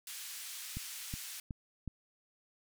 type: band-pass noise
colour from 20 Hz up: white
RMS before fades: -45 dBFS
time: 0.07-1.4 s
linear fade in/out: 2 ms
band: 1800 to 13000 Hz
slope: 12 dB/octave
type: click train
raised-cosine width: 5 ms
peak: -27 dBFS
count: 4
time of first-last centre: 0.77-1.877 s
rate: 2.71 Hz
effects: none